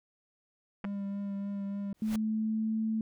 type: tone with vibrato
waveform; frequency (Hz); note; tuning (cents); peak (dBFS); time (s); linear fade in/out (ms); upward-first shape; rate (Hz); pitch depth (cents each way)
triangle; 199.7; G3; +32; -31; 0.84-1.93; 2; triangle; 3.4; 17
type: clicks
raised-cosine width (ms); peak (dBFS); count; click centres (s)
0.5; -25; 2; 0.844 / 0.85
type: noise with exponential growth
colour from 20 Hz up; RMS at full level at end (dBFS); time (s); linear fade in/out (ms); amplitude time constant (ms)
pink; -38; 1.94-2.16; 5; 47
type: tone with pitch glide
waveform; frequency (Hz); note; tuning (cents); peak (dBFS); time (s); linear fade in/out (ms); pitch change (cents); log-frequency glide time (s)
sine; 217 to 220.4; A3 to A3; -24 to +3; -28; 2.02-3.01; 2; +27; 2.14-2.8
effects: none